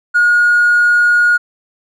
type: tone with hard clipping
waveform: sine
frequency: 1439 Hz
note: F#6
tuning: 49 cents flat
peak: -8 dBFS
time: 0.14-1.38 s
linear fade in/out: 20 ms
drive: 1 dB
effects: none